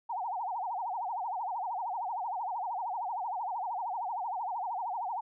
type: tone with vibrato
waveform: sine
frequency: 830.6 Hz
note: G#5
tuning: in tune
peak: -32 dBFS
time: 0.09-5.21 s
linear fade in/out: 10 ms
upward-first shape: sine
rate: 13 Hz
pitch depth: 250 cents each way
effects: none